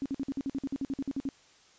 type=tone bursts; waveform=sine; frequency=273.3 Hz; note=C#4; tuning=24 cents flat; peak=-29 dBFS; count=15; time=0.02-1.289 s; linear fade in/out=0 ms; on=37 ms; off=51 ms; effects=white hiss -60 dBFS RMS until 1.78 s + resampled to 16000 Hz